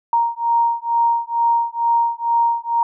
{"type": "beating tone pair", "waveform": "sine", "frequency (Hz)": [932.3, 934.5], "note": ["A#5", "A#5"], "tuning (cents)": [0, 4], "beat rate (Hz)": 2.2, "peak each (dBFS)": -18, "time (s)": [0.13, 2.83], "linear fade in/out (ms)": 2, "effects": []}